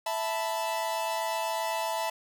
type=chord; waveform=45% pulse; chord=E suspended fourth; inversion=none; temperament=equal; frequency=659.3 / 880 / 987.8 Hz; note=E5 / A5 / B5; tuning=0 / 0 / 0 cents; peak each=-33 / -32 / -35 dBFS; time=0.06-2.1 s; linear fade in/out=5 ms; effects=none